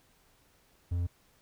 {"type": "tone", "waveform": "triangle", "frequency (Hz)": 87.31, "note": "F2", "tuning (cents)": 0, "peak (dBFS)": -26, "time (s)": [0.91, 1.07], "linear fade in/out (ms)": 10, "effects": ["pink hiss -66 dBFS RMS until 1.41 s"]}